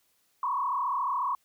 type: tone with frequency modulation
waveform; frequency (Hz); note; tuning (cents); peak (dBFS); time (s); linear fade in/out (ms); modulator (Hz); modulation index
sine; 1048; C6; +2; -26; 0.43-1.35; 2; 34.1; 2.6
effects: white hiss -70 dBFS RMS until 1.44 s